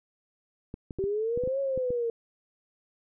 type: clicks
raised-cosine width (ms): 3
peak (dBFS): -24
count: 9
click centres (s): 0.741 / 0.908 / 0.987 / 1.04 / 1.375 / 1.437 / 1.475 / 1.776 / 1.905
type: exponential two-way sweep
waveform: sine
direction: up then down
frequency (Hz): 380.1 to 554.4 to 457.4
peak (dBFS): -26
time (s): 0.99-2.1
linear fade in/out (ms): 2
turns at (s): 1.6
effects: none